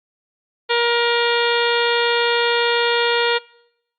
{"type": "harmonic tone with a mistuned harmonic", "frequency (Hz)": 472.8, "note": "A#4", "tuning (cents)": 24, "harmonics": [1, 2, 3, 4, 5, 6, 7, 8, 9], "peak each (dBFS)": [-19, -22, -24, -25, -26, -27, -27, -28, -29], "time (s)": [0.69, 3.39], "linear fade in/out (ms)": 20, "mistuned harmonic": 8, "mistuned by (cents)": -76, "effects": ["noise-tail reverb RT60 0.8 s tail -25 dB re dry", "Opus 48 kbps"]}